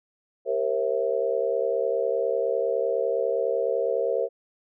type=chord; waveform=sine; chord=C dominant seventh; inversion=second; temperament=equal with one note detuned; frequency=392 / 466.2 / 536.1 / 659.3 Hz; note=G4 / Bb4 / C5 / E5; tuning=0 / 0 / +42 / 0 cents; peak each=-31 / -26 / -26 / -31 dBFS; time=0.45-4.29 s; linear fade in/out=50 ms; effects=none